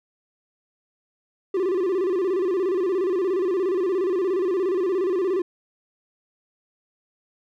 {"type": "tone with vibrato", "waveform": "triangle", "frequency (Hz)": 370, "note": "F#4", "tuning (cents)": 0, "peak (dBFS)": -18, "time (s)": [1.54, 5.42], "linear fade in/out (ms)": 5, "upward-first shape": "square", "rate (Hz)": 17, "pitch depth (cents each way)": 97, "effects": []}